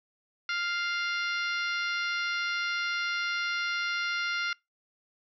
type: harmonic tone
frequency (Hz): 698.5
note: F5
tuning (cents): 0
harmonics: 2 / 3 / 4 / 5 / 6 / 7 / 8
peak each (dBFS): -31 / -34 / -38 / -42 / -40 / -45 / -45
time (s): 0.49-4.53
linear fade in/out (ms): 2
effects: noise-tail reverb RT60 0.2 s tail -25 dB re dry